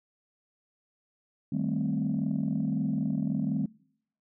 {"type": "chord", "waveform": "sine", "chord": "A half-diminished seventh", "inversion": "second", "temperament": "equal", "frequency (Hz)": [155.56, 196, 220, 261.6], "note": ["Eb3", "G3", "A3", "C4"], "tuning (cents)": [0, 0, 0, 0], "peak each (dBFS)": -31, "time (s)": [1.52, 3.66], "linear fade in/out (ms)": 5, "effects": ["noise-tail reverb RT60 0.7 s tail -26 dB re dry", "tanh soft clip ceiling -20 dBFS"]}